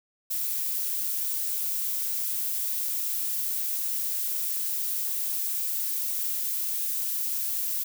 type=noise; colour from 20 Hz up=violet; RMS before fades=-29 dBFS; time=0.3-7.84 s; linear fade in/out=10 ms; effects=none